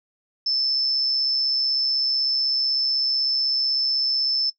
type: tone with amplitude modulation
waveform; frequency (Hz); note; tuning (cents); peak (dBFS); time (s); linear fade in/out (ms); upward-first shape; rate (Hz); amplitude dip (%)
sine; 5274; E8; 0; -18; 0.46-4.5; 5; sine; 136; 40
effects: noise-tail reverb RT60 0.1 s tail -18 dB re dry